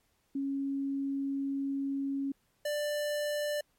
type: tone pair in turn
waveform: sine / square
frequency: 275.5 / 591.2 Hz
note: C#4 / D5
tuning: -11 / +11 cents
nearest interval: octave + minor second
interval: 1322 cents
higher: second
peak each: -30 / -31 dBFS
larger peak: first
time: 0.35-2.32 / 2.65-3.61 s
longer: first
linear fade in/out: 5 ms
effects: pink hiss -73 dBFS RMS until 3.78 s + MP3 64 kbps